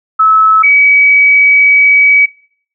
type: tone pair in turn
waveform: sine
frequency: 1299 / 2274 Hz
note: E6 / C#7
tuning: -26 / +44 cents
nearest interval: minor seventh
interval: 970 cents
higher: second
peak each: -4 dBFS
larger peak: neither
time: 0.19-0.63 / 0.63-2.26 s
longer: second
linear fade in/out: 10 ms
effects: noise-tail reverb RT60 0.5 s tail -19 dB re dry